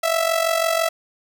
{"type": "tone with amplitude modulation", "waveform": "sawtooth", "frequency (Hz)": 659.3, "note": "E5", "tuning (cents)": 0, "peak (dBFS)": -11, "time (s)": [0.03, 0.89], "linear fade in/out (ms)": 10, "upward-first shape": "sine", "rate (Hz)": 46, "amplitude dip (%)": 70, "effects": []}